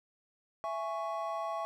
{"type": "chord", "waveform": "triangle", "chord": "C# minor", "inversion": "first", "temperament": "just", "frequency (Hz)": [665.2, 831.5, 1108.7], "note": ["E5", "G#5", "C#6"], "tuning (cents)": [16, 2, 0], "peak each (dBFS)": [-35, -38, -36], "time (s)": [0.64, 1.65], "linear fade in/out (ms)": 0, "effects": []}